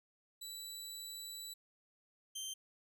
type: tone pair in turn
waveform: 20% pulse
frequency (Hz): 3951 / 3136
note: B7 / G7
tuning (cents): 0 / 0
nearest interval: major third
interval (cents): 400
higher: first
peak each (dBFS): -39 / -36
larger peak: second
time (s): 0.41-1.54 / 2.35-2.54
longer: first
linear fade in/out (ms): 10
effects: none